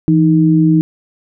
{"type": "tone pair together", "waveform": "sine", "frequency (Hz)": [165.4, 312.2], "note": ["E3", "D#4"], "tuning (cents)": [6, 6], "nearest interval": "major seventh", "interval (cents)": 1100, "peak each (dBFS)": -10, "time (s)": [0.08, 0.81], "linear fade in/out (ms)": 0, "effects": []}